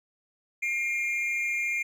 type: tone pair together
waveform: triangle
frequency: 2128 / 2394 Hz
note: C7 / D7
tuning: +29 / +33 cents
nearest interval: major second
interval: 204 cents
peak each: -28 / -27 dBFS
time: 0.62-1.83 s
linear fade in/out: 10 ms
effects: none